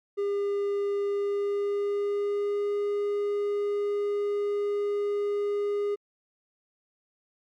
triangle tone with pitch glide, 403.5 to 409.4 Hz, G#4 to G#4, -50 to -25 cents, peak -23 dBFS, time 0.17-5.96 s, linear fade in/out 20 ms, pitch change +25 cents, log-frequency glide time 1.07-2.75 s, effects MP3 96 kbps

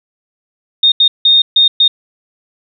sine tone bursts at uneven times, 3683 Hz, A#7, 22 cents flat, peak -5 dBFS, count 5, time 0.83-0.92 / 1-1.08 / 1.25-1.42 / 1.56-1.68 / 1.8-1.88 s, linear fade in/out 5 ms, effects none

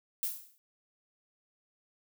violet noise with exponential decay, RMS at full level -30 dBFS, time 0.23-0.58 s, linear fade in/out 0 ms, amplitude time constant 74 ms, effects none

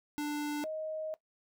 square / sine tone pair in turn, 295.2 / 626.6 Hz, D4 / D#5, +9 / +12 cents, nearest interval octave + minor second, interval 1303 cents, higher second, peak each -33 / -35 dBFS, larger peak first, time 0.18-0.64 / 0.64-1.14 s, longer second, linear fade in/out 0 ms, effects noise-tail reverb RT60 0.1 s tail -17 dB re dry

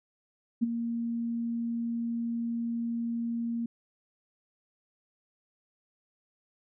sine tone with ADSR envelope, 233.1 Hz, A#3, in tune, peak -20 dBFS, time 0.61-3.66 s, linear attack 22 ms, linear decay 19 ms, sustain -9 dB, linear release 4 ms, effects none

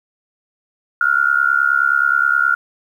sine tone with amplitude modulation, 1418 Hz, F6, 26 cents sharp, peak -8 dBFS, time 1.01-2.55 s, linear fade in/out 2 ms, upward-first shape sine, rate 69.5 Hz, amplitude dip 95%, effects 8-bit

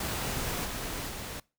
pink noise with level steps, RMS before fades -33 / -36 / -39 dBFS, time 0-1.4 s, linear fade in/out 5 ms, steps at 0.64 / 1.08 s, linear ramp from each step 20 ms, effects noise-tail reverb RT60 0.3 s tail -23 dB re dry

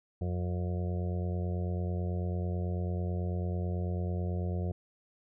harmonic tone, 89.1 Hz, F2, 35 cents sharp, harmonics 1 / 2 / 4 / 5 / 6 / 7 / 8, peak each -31 / -37 / -43 / -45 / -47 / -48 / -49 dBFS, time 0.21-4.72 s, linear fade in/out 5 ms, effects none

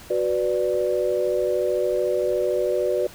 sine chord, B minor, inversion second, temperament equal, 370 / 493.9 / 587.3 Hz, F#4 / B4 / D5, 0 / 0 / 0 cents, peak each -24 dBFS, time 0.1-3.07 s, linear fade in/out 5 ms, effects pink hiss -44 dBFS RMS until 3.14 s

